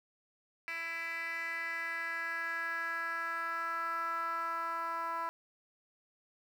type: tone with band-pass filter sweep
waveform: 10% pulse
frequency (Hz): 332.4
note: E4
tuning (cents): +15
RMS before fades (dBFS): -37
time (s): 0.68-5.29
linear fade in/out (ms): 0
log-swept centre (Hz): 2300 to 1100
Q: 4.3
effects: 10-bit